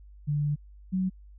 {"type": "tone pair in turn", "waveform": "sine", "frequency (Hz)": [146.83, 186.77], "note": ["D3", "F#3"], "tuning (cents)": [0, 17], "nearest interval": "major third", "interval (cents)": 417, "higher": "second", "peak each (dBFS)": -24, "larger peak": "neither", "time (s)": [[0.27, 0.56], [0.92, 1.1]], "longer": "first", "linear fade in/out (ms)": 20, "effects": ["added 50 Hz sine -47 dBFS peak until 1.38 s"]}